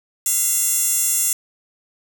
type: tone with high-pass filter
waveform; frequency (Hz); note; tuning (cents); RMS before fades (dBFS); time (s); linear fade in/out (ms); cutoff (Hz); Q
15% pulse; 689; F5; -24; -19; 0.26-1.33; 2; 8600; 2.3
effects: none